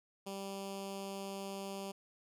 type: tone with notch filter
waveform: 10% pulse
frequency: 196 Hz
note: G3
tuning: in tune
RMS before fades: -43 dBFS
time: 0.26-1.92 s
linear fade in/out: 10 ms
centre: 1500 Hz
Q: 1
effects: resampled to 32000 Hz